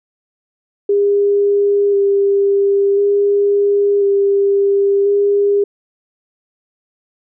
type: tone with vibrato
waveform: sine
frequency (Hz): 401.5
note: G4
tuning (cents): +41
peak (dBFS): -10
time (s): 0.89-5.64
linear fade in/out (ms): 5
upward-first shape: square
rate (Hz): 0.48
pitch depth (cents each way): 13
effects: none